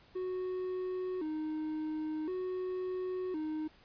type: tone with vibrato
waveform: triangle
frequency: 338.2 Hz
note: E4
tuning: 44 cents sharp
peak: -32 dBFS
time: 0.15-3.68 s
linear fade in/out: 10 ms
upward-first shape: square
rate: 0.47 Hz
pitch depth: 150 cents each way
effects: pink hiss -62 dBFS RMS until 3.84 s + resampled to 11025 Hz